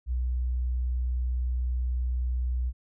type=tone; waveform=sine; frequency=61.9 Hz; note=B1; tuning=5 cents sharp; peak=-25 dBFS; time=0.06-2.73 s; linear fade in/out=50 ms; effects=none